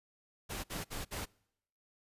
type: noise bursts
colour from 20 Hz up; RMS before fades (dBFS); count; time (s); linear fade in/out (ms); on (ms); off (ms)
pink; -40; 4; 0.49-1.258; 20; 150; 56
effects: noise-tail reverb RT60 0.8 s tail -26 dB re dry + resampled to 32000 Hz